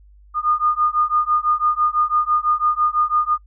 sine beating tone pair, 1218 / 1224 Hz, D#6 / D#6, -37 / -29 cents, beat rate 6 Hz, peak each -19 dBFS, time 0.34-3.38 s, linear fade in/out 50 ms, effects noise-tail reverb RT60 0.1 s tail -21 dB re dry + added 50 Hz sine -45 dBFS peak until 3.46 s

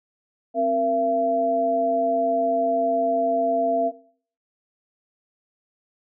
sine tone cluster, 264.5 / 467.9 / 677 Hz, C4 / A#4 / E5, +19 / +6 / +46 cents, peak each -27 / -27 / -20 dBFS, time 0.54-3.92 s, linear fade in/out 50 ms, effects noise-tail reverb RT60 0.5 s tail -17 dB re dry

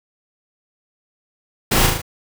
pink noise with echo, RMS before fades -17 dBFS, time 1.71-1.87 s, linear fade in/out 10 ms, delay 37 ms, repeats 4, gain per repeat -3 dB, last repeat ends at 2.018 s, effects none

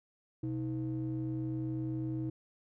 triangle ring-modulated tone, 96 Hz, G2, 36 cents flat, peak -28 dBFS, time 0.43-2.3 s, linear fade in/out 5 ms, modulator 222 Hz, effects none

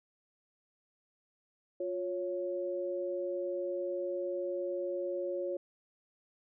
sine tone pair together, 354.8 / 554 Hz, F4 / C#5, +27 / -1 cents, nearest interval minor sixth, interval 772 cents, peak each -36 / -35 dBFS, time 1.8-5.57 s, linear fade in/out 5 ms, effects none

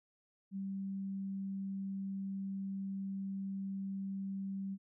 sine tone, 194.6 Hz, G3, 12 cents flat, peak -37 dBFS, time 0.51-4.78 s, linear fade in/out 50 ms, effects none

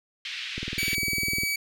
white band-pass noise, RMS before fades -35 dBFS, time 0.25-0.95 s, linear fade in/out 2 ms, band 2000 to 3700 Hz, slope 24 dB/octave
click train, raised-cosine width 3 ms, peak -21 dBFS, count 18, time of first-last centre 0.58-1.434 s, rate 19.9 Hz
sawtooth tone, 2281 Hz, C#7, 49 cents sharp, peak -22 dBFS, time 0.78-1.56 s, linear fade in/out 5 ms
effects none

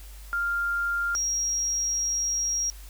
sine tone pair in turn, 1396.9 / 5638 Hz, F6 / F8, 0 / +16 cents, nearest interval 2 octaves, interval 2416 cents, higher second, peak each -24 dBFS, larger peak neither, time 0.33-1.15 / 1.15-2.7 s, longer second, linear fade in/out 0 ms, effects added 50 Hz sine -41 dBFS peak until 2.89 s + white hiss -51 dBFS RMS until 2.89 s

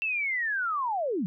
sine linear sweep, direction down, 2700 to 160 Hz, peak -26 dBFS, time 0.02-1.26 s, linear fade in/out 0 ms, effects none

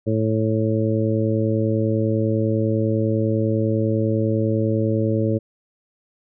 harmonic tone, 110 Hz, A2, in tune, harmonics 1 / 2 / 3 / 4 / 5, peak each -21 / -24 / -24 / -26 / -26 dBFS, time 0.06-5.39 s, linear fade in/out 20 ms, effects none

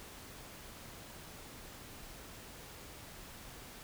silence, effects pink hiss -51 dBFS RMS until 3.83 s

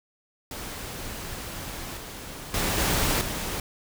pink noise with level steps, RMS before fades -36 / -39 / -26 / -24 / -31 dBFS, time 0.51-3.6 s, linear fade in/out 2 ms, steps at 1.97 / 2.54 / 2.78 / 3.21 s, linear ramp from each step 2 ms, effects none

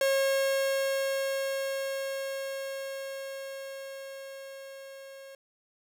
45% pulse tone with level ramp, 543 Hz, C#5, 36 cents flat, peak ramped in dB -23 to -45 dBFS, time 0.01-5.35 s, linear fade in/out 2 ms, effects none

